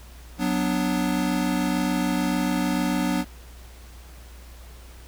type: chord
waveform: square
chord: B minor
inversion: second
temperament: equal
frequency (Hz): 185 / 246.9 / 293.7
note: F#3 / B3 / D4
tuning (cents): 0 / 0 / 0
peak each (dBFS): -27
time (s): 0.38-3.25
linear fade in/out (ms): 50
effects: added 60 Hz sine -42 dBFS peak until 5.07 s + pink hiss -50 dBFS RMS until 5.07 s